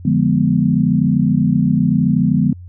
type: chord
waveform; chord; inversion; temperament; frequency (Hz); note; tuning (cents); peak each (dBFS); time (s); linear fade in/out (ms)
sine; D diminished seventh; none; equal; 146.83 / 174.61 / 207.7 / 246.9; D3 / F3 / Ab3 / Cb4; 0 / 0 / 0 / 0; -17; 0.05-2.53; 5
effects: added 89 Hz sine -32 dBFS peak until 2.68 s